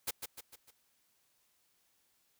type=noise with echo; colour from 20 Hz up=white; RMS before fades=-35 dBFS; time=0.07-0.11 s; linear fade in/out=10 ms; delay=150 ms; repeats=4; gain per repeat=-6 dB; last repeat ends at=0.71 s; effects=white hiss -74 dBFS RMS until 2.39 s